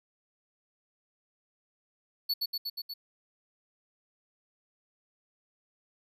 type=tone with echo; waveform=square; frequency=4435 Hz; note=C#8; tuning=in tune; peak=-27 dBFS; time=2.29-2.34 s; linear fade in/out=10 ms; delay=120 ms; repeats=5; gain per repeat=-2 dB; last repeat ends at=2.94 s; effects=none